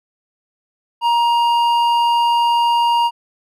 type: tone with hard clipping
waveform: sine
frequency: 942 Hz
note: A#5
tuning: 18 cents sharp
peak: -14 dBFS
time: 1.01-3.11 s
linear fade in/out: 50 ms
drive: 8 dB
effects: none